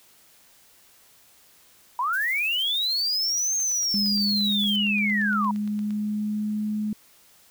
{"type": "linear two-way sweep", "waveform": "sine", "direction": "up then down", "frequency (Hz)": [932.3, 6440, 932.3], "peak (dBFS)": -22, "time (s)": [1.99, 5.51], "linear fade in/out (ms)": 2, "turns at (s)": 3.56}
{"type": "noise with tremolo", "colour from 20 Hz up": "violet", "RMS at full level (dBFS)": -39, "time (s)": [2.13, 4.76], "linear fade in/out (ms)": 2, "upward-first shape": "sine", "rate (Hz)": 13, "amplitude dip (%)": 40}
{"type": "click train", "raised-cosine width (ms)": 0.2, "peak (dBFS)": -29, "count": 21, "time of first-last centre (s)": [3.6, 5.907], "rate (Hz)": 8.67}
{"type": "tone with pitch glide", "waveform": "sine", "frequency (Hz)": [204.1, 212], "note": ["G#3", "G#3"], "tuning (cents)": [-30, 36], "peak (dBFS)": -24, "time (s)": [3.94, 6.93], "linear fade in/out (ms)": 2, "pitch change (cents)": 66, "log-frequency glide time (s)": [4.14, 6.64]}
{"effects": ["white hiss -56 dBFS RMS until 7.5 s"]}